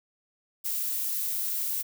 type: noise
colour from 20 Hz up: violet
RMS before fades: -30 dBFS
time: 0.64-1.83 s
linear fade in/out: 20 ms
effects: none